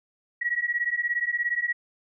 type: beating tone pair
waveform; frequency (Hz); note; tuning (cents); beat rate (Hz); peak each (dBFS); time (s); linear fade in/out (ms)
sine; 1909 / 1926; A#6 / B6; +41 / -44; 17; -27; 0.41-1.73; 10
effects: none